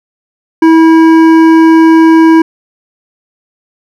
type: tone with hard clipping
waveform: triangle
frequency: 324.5 Hz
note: E4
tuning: 27 cents flat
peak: -3 dBFS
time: 0.62-2.42 s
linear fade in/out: 5 ms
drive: 15 dB
effects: none